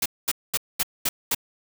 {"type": "noise bursts", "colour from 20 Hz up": "white", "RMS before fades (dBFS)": -23, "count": 6, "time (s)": [0.02, 1.348], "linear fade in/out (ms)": 5, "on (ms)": 38, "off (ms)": 220, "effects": []}